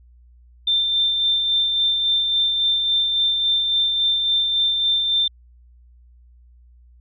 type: tone with tremolo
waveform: sine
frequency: 3575 Hz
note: A7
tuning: 27 cents sharp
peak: -15 dBFS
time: 0.67-5.28 s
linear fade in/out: 5 ms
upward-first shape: sine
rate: 3.6 Hz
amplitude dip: 35%
effects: added 60 Hz sine -47 dBFS peak until 7 s